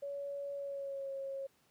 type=tone with pitch glide; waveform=sine; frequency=564 to 544.5 Hz; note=C#5 to C#5; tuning=+30 to -31 cents; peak=-38 dBFS; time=0.02-1.47 s; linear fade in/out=10 ms; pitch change=-61 cents; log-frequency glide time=0.55-1.12 s; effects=pink hiss -71 dBFS RMS until 1.7 s + high-pass 100 Hz 12 dB/octave